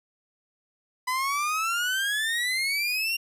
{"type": "exponential sweep", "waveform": "30% pulse", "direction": "up", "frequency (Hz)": [998, 2794], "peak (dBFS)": -22, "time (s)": [1.07, 3.17], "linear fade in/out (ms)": 10, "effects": ["resampled to 32000 Hz"]}